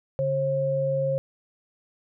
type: tone pair together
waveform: sine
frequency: 142.3 / 537.3 Hz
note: C#3 / C5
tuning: +46 / +46 cents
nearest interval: octave + major seventh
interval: 2300 cents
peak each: -28 / -23 dBFS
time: 0.19-1.18 s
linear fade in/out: 0 ms
effects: none